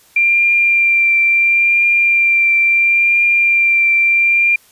sine tone with vibrato, 2375 Hz, D7, 19 cents sharp, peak -9 dBFS, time 0.16-4.56 s, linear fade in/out 5 ms, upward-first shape triangle, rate 0.73 Hz, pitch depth 17 cents each way, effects white hiss -49 dBFS RMS until 4.71 s + resampled to 32000 Hz

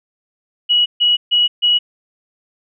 sine tone bursts, 2918 Hz, F#7, 25 cents flat, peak -10 dBFS, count 4, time 0.69-1.79 s, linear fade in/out 20 ms, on 170 ms, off 140 ms, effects none

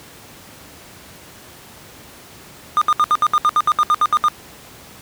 triangle tone bursts, 1215 Hz, D#6, 42 cents flat, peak -9 dBFS, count 14, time 2.77-4.284 s, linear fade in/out 0 ms, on 45 ms, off 68 ms, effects pink hiss -41 dBFS RMS until 5.01 s + high-pass 80 Hz 12 dB/octave

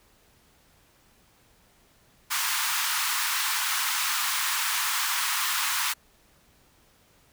pink high-pass noise, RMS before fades -27 dBFS, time 2.3-5.94 s, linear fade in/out 20 ms, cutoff 940 Hz, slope 48 dB/octave, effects pink hiss -61 dBFS RMS until 7.32 s

